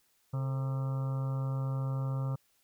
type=harmonic tone with a mistuned harmonic; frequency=133.5 Hz; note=C3; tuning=35 cents sharp; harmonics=1 / 2 / 3 / 4 / 5 / 6 / 7 / 8 / 9 / 10; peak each=-30 / -47 / -52 / -46 / -55 / -55 / -52 / -56 / -49 / -55 dBFS; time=0.33-2.36 s; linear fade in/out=10 ms; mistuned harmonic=3; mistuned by=+140 cents; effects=white hiss -71 dBFS RMS until 2.63 s